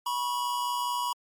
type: tone pair together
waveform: square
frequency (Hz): 975.4 / 1100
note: B5 / C#6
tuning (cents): -22 / -14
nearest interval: major second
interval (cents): 208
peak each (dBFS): -29 / -35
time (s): 0.06-1.13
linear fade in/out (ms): 5
effects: MP3 64 kbps